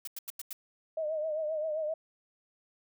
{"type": "noise bursts", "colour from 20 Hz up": "blue", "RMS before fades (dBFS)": -39, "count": 5, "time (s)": [0.05, 0.53], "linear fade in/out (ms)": 2, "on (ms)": 24, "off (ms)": 90}
{"type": "tone with vibrato", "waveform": "sine", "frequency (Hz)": 622.3, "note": "D#5", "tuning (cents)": 0, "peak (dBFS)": -30, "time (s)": [0.97, 1.94], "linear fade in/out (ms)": 5, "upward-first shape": "triangle", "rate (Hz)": 7.6, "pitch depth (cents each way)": 78}
{"effects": []}